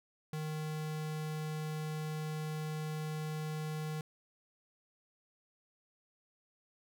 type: tone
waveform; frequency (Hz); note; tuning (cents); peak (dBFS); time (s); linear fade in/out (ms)
square; 154.7; D#3; -10; -37; 0.33-4.01; 2
effects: none